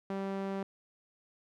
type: tone with band-pass filter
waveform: sawtooth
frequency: 194.9 Hz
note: G3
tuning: 10 cents flat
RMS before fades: -36 dBFS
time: 0.1-0.63 s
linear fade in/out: 2 ms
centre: 480 Hz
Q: 0.54
effects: none